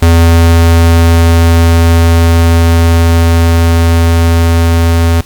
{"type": "tone with level ramp", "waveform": "square", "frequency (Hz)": 83.6, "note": "E2", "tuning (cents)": 25, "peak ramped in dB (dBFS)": [-3, -6], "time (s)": [0.02, 5.21], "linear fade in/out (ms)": 5, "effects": ["pink hiss -35 dBFS RMS until 5.25 s", "Opus 48 kbps"]}